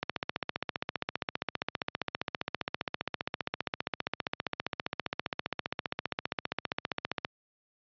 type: click train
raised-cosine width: 0.3 ms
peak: -14 dBFS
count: 110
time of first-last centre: 0.03-7.249 s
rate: 15.1 Hz
effects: high-pass 100 Hz 12 dB/octave + resampled to 11025 Hz